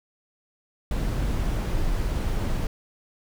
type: noise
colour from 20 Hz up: brown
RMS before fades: -25 dBFS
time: 0.91-2.67 s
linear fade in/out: 2 ms
effects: none